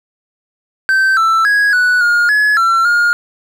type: tone with pitch steps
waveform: triangle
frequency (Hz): 1551 / 1329 / 1659 / 1478 / 1424 / 1697 / 1352 / 1421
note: G6 / E6 / G#6 / F#6 / F6 / G#6 / E6 / F6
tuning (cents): -19 / +14 / -2 / -2 / +33 / +37 / +43 / +30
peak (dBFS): -7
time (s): 0.89-3.13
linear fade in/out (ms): 0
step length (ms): 280
effects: none